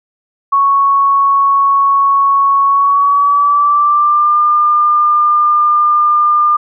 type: tone with pitch glide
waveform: sine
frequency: 1108.7 to 1202.1 Hz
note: C#6 to D6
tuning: 0 to +40 cents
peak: -7 dBFS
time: 0.52-6.57 s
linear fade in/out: 10 ms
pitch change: +140 cents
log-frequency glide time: 2.66-4.37 s
effects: none